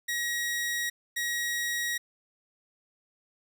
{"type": "tone pair in turn", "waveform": "sawtooth", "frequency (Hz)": [1900, 1900], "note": ["A#6", "A#6"], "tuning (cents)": [33, 33], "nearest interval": "unison", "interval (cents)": 0, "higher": "neither", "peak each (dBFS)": -25, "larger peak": "neither", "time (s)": [[0.08, 0.9], [1.16, 1.98]], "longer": "neither", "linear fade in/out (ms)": 10, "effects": []}